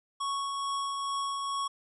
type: tone with tremolo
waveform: square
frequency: 1108.7 Hz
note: C#6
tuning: in tune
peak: -30 dBFS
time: 0.2-1.68 s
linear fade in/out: 10 ms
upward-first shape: triangle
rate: 2.3 Hz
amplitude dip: 30%
effects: resampled to 24000 Hz + 12-bit